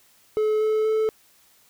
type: tone with pitch steps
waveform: triangle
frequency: 430 / 433.5 / 437 Hz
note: A4 / A4 / A4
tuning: -40 / -26 / -12 cents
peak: -17 dBFS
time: 0.37-1.09 s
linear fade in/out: 0 ms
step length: 240 ms
effects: white hiss -58 dBFS RMS until 1.69 s